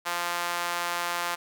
sawtooth tone with high-pass filter, 173.8 Hz, F3, 8 cents flat, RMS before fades -30 dBFS, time 0.05-1.36 s, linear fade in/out 20 ms, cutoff 990 Hz, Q 1.3, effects none

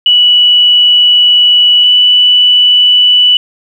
sine tone pair in turn, 2947 / 2967 Hz, F#7 / F#7, -8 / +4 cents, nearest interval unison, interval 12 cents, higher second, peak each -3 dBFS, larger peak neither, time 0.06-1.84 / 1.84-3.37 s, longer first, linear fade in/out 2 ms, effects 7-bit

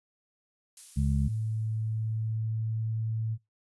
violet noise with exponential decay, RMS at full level -41 dBFS, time 0.77-2.38 s, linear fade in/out 1 ms, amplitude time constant 350 ms
harmonic tone, 69.3 Hz, C#2, in tune, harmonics 1 / 2 / 3, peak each -27 / -27 / -31 dBFS, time 0.96-1.29 s, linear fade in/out 20 ms
sine tone with pitch glide, 110 to 111.34 Hz, A2 to A2, 0 to +21 cents, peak -28 dBFS, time 1.26-3.38 s, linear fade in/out 50 ms, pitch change +21 cents, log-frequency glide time 1.7-2.9 s
effects noise-tail reverb RT60 0.2 s tail -24 dB re dry + resampled to 24000 Hz

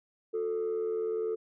sine tone pair together, 360.8 / 441.6 Hz, F#4 / A4, -44 / +6 cents, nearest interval minor third, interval 350 cents, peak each -34 / -28 dBFS, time 0.33-1.36 s, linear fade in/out 20 ms, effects tanh soft clip ceiling -26 dBFS

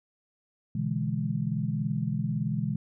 sine chord, E dominant seventh, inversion second, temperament equal, 123.47 / 146.83 / 164.81 / 207.7 Hz, B2 / D3 / E3 / G#3, 0 / 0 / 0 / 0 cents, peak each -32 dBFS, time 0.75-2.76 s, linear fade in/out 5 ms, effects none

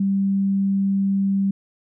sine tone, 196 Hz, G3, in tune, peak -17 dBFS, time 0-1.51 s, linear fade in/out 5 ms, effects none

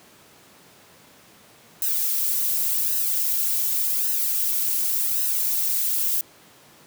violet noise with flanger, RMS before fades -23 dBFS, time 1.82-6.21 s, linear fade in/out 2 ms, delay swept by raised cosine 0.87 to 3.27 ms, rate 0.88 Hz, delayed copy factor -0.8, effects pink hiss -51 dBFS RMS until 6.86 s + high-pass 150 Hz 12 dB/octave

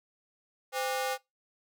sawtooth ring-modulated tone, 659.3 Hz, E5, in tune, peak -23 dBFS, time 0.72-1.18 s, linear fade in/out 50 ms, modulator 143 Hz, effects noise-tail reverb RT60 0.2 s tail -22 dB re dry

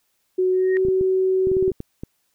sine tone with pitch glide, 370 to 376.3 Hz, F#4 to F#4, 0 to +29 cents, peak -16 dBFS, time 0.38-1.71 s, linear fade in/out 10 ms, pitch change +29 cents, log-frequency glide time 0.52-0.75 s
sine tone with exponential growth, 1864.7 Hz, A#6, in tune, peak -24 dBFS, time 0.53-0.77 s, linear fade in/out 0 ms, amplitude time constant 52 ms
clicks, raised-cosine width 3 ms, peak -17 dBFS, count 11, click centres 0.851 / 0.885 / 1.011 / 1.471 / 1.516 / 1.568 / 1.626 / 1.679 / 1.717 / 1.804 / 2.035 s
effects white hiss -69 dBFS RMS until 2.34 s

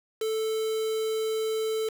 triangle tone with quantisation, 440 Hz, A4, in tune, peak -24 dBFS, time 0.21-1.89 s, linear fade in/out 5 ms, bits 6, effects none

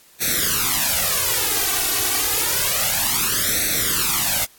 white noise with flanger, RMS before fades -20 dBFS, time 0.2-4.46 s, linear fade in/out 20 ms, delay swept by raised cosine 0.49 to 2.69 ms, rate 0.29 Hz, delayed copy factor +0.95, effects white hiss -51 dBFS RMS until 4.58 s + AAC 64 kbps

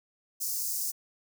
white high-pass noise, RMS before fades -32 dBFS, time 0.4-0.92 s, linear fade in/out 20 ms, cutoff 5000 Hz, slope 48 dB/octave, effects none

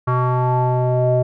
square tone with low-pass filter sweep, 125.5 Hz, B2, 28 cents sharp, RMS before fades -17 dBFS, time 0.07-1.23 s, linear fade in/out 10 ms, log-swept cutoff 1200 to 590 Hz, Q 5.9, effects none

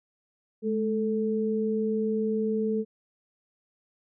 sine tone pair together, 213.1 / 440 Hz, G#3 / A4, +45 / 0 cents, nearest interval octave + minor second, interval 1255 cents, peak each -27 dBFS, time 0.62-2.85 s, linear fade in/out 50 ms, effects none

